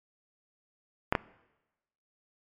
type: clicks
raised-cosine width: 0.5 ms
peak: -8 / -9 dBFS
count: 2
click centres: 1.125 / 1.152 s
effects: noise-tail reverb RT60 1.0 s tail -21 dB re dry + MP3 96 kbps